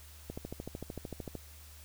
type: click train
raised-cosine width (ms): 2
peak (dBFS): -26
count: 15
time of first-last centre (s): 0.3-1.353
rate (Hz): 13.3
effects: added 75 Hz sine -52 dBFS peak until 1.84 s + white hiss -56 dBFS RMS until 1.84 s